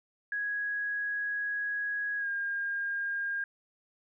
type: tone with pitch glide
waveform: sine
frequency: 1661.2 to 1613.9 Hz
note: G#6 to G6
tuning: 0 to +50 cents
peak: -30 dBFS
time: 0.32-3.44 s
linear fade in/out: 2 ms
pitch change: -50 cents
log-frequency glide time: 2.18-2.28 s
effects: none